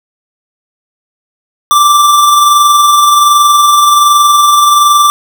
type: tone with amplitude modulation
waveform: square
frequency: 1174.7 Hz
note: D6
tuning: in tune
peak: -3 dBFS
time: 1.71-5.1 s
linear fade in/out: 0 ms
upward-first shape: sine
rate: 21.3 Hz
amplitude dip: 30%
effects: none